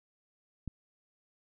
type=click; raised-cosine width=5 ms; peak=-25 dBFS; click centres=0.677 s; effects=none